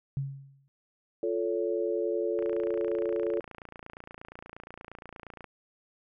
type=tone with exponential decay; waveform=sine; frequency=137.5 Hz; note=C#3; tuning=14 cents flat; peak=-26 dBFS; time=0.17-0.68 s; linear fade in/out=0 ms; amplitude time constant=110 ms
type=chord; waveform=sine; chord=F augmented; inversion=none; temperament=equal with one note detuned; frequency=349.2 / 440 / 562.4 Hz; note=F4 / A4 / C#5; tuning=0 / 0 / +25 cents; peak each=-31 / -30 / -33 dBFS; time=1.23-3.4 s; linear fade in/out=2 ms
type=click train; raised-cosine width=0.5 ms; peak=-28 dBFS; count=88; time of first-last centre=2.39-5.443 s; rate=28.5 Hz
effects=none

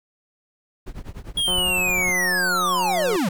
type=noise with tremolo; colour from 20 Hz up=brown; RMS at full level=-30 dBFS; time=0.86-2.12 s; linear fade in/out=10 ms; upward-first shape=triangle; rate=10 Hz; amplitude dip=100%
type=linear sweep; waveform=square; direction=down; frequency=3322 to 155.6 Hz; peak=-20 dBFS; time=1.37-3.29 s; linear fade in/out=5 ms
type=click train; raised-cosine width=1 ms; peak=-17 dBFS; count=305; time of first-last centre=1.48-3.16 s; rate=181 Hz
effects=none

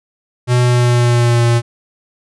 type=tone with pitch glide; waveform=square; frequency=123.3 to 118.21 Hz; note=B2 to A#2; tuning=-2 to +25 cents; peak=-10 dBFS; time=0.47-1.62 s; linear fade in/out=50 ms; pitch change=-73 cents; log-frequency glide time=0.61-1.45 s; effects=resampled to 24000 Hz

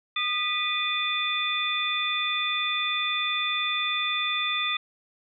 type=tone cluster; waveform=sine; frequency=1228 / 1973 / 2466 / 3530 Hz; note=D#6 / B6 / D#7 / A7; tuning=-23 / -2 / -16 / +5 cents; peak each=-31 / -33 / -29 / -28 dBFS; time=0.16-4.77 s; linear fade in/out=5 ms; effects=none

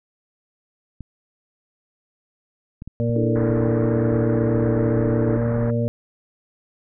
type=clicks; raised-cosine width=5 ms; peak=-22 dBFS; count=6; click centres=1.007 / 2.821 / 2.876 / 3.097 / 3.235 / 3.842 s
type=harmonic tone; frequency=117 Hz; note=A#2; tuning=7 cents sharp; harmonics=1 / 2 / 4 / 5; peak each=-21 / -24 / -27 / -28 dBFS; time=3-5.88 s; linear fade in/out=0 ms
type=chord; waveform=sine; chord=D suspended second; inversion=none; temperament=equal; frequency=293.7 / 329.6 / 440 Hz; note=D4 / E4 / A4; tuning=0 / 0 / 0 cents; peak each=-27 / -25 / -26 dBFS; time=3.16-5.37 s; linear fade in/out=2 ms
type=low-pass noise; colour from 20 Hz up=pink; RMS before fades=-32 dBFS; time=3.35-5.71 s; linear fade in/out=10 ms; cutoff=1800 Hz; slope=48 dB/octave
effects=none

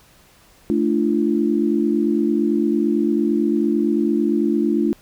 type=chord; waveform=sine; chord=D minor; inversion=second; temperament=equal with one note detuned; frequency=220 / 293.7 / 342.6 Hz; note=A3 / D4 / F4; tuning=0 / 0 / -33 cents; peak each=-20 dBFS; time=0.7-4.93 s; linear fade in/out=0 ms; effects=pink hiss -52 dBFS RMS until 5.01 s

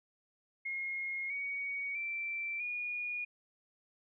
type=tone with pitch steps; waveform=sine; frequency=2150 / 2244 / 2342 / 2444 Hz; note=C7 / C#7 / D7 / D#7; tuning=+47 / +21 / -5 / -32 cents; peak=-35 dBFS; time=0.65-3.25 s; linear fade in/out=10 ms; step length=650 ms; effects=none

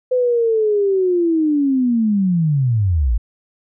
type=linear sweep; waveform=sine; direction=down; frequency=510 to 49 Hz; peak=-13 dBFS; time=0.11-3.18 s; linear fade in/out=10 ms; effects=none

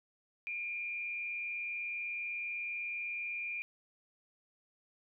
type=tone with frequency modulation; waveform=sine; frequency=2408 Hz; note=D7; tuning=43 cents sharp; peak=-36 dBFS; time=0.47-3.62 s; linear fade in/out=0 ms; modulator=140 Hz; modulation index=0.45; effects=none

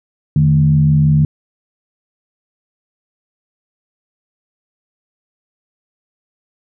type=tone with frequency modulation; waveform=sine; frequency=150.8 Hz; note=D3; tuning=46 cents sharp; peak=-8 dBFS; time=0.36-1.25 s; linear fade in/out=2 ms; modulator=66.3 Hz; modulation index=0.59; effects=none

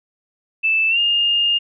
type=tone with pitch glide; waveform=sine; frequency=2637 to 2826 Hz; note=E7 to F7; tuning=0 to +20 cents; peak=-14 dBFS; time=0.63-1.59 s; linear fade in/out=20 ms; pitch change=+120 cents; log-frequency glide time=0.89-0.99 s; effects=none

